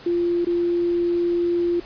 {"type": "tone with dropouts", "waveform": "sine", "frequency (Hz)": 346.4, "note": "F4", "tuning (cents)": -14, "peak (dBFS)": -18, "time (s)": [0.06, 1.8], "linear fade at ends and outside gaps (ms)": 5, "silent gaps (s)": [0.448, 0.468], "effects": ["pink hiss -43 dBFS RMS until 1.85 s", "resampled to 11025 Hz"]}